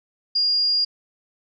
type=tone; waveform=sine; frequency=4831 Hz; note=D8; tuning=48 cents sharp; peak=-17 dBFS; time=0.35-0.85 s; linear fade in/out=10 ms; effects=none